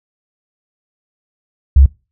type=tone; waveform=sine; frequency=68 Hz; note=C#2; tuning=33 cents flat; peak=-3 dBFS; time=1.76-1.86 s; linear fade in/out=5 ms; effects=noise-tail reverb RT60 0.3 s tail -22 dB re dry

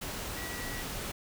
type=tone in noise; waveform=sine; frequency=1936 Hz; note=B6; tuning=35 cents flat; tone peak=-42 dBFS; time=0.36-0.82 s; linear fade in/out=10 ms; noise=pink; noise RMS=-38 dBFS; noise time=0.01-1.12 s; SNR=-7 dB; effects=none

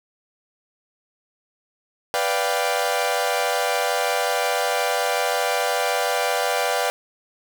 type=chord; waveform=sawtooth; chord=G dominant seventh; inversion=first; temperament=equal; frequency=493.9 / 587.3 / 698.5 / 784 Hz; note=B4 / D5 / F5 / G5; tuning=0 / 0 / 0 / 0 cents; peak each=-22 dBFS; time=2.14-6.9 s; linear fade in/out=0 ms; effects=none

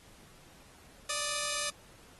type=tone pair together; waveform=5% pulse; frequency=587.8 / 1244.5 Hz; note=D5 / D#6; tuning=+1 / 0 cents; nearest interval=octave + minor second; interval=1299 cents; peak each=-24 / -24 dBFS; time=1.09-1.7 s; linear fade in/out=5 ms; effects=pink hiss -58 dBFS RMS until 2.19 s + AAC 32 kbps

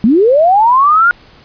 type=linear sweep; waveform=sine; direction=up; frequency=199.9 to 1445 Hz; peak=-5 dBFS; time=0.04-1.11 s; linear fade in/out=0 ms; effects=pink hiss -42 dBFS RMS until 1.44 s + resampled to 11025 Hz

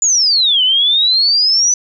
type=exponential two-way sweep; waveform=sine; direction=down then up; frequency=7060 to 2960 to 6050 Hz; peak=-9 dBFS; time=0.02-1.74 s; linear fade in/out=2 ms; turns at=0.63 s; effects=none

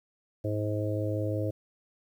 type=harmonic tone; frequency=105.5 Hz; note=G#2; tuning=28 cents sharp; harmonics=1 / 3 / 4 / 5 / 6; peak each=-30 / -34 / -39 / -34 / -39 dBFS; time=0.44-1.51 s; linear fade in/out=10 ms; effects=10-bit

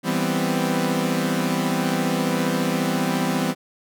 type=chord; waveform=sawtooth; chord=C major seventh; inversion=first; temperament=equal; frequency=164.81 / 196 / 246.9 / 261.6 Hz; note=E3 / G3 / B3 / C4; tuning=0 / 0 / 0 / 0 cents; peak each=-22 dBFS; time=0.03-3.55 s; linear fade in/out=50 ms; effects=none

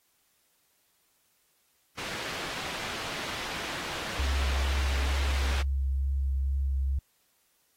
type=low-pass noise; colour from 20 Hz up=white; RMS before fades=-37 dBFS; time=1.97-5.63 s; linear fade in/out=20 ms; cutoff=3200 Hz; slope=12 dB/octave
type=tone with vibrato; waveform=sine; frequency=67.7 Hz; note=C#2; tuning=40 cents flat; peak=-25 dBFS; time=4.19-6.99 s; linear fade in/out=5 ms; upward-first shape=triangle; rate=2.2 Hz; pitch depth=21 cents each way
effects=white hiss -70 dBFS RMS until 7.76 s + AAC 48 kbps

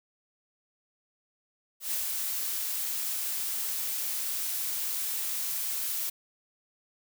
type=noise with ADSR envelope; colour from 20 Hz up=blue; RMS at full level=-30 dBFS; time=1.8-6.1 s; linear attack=120 ms; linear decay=100 ms; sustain=-2 dB; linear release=8 ms; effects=none

